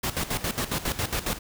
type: noise with tremolo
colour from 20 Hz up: pink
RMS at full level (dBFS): -27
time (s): 0.03-1.39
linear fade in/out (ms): 10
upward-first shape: square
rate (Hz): 7.3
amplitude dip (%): 75
effects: none